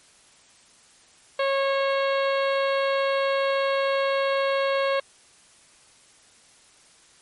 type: harmonic tone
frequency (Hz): 547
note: C#5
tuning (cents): -23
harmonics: 1 / 2 / 3 / 4 / 5 / 6 / 7 / 8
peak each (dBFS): -22 / -28 / -32 / -34 / -36 / -38 / -39 / -40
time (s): 1.39-5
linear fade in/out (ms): 5
effects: white hiss -55 dBFS RMS until 7.21 s + MP3 48 kbps